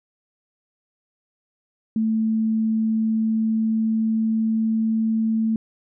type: tone with pitch glide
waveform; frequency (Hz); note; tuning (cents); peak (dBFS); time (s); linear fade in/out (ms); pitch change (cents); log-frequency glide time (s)
sine; 221 to 222.3; A3 to A3; +8 to +18; -18; 1.96-5.56; 2; +10; 2.79-5.08
effects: none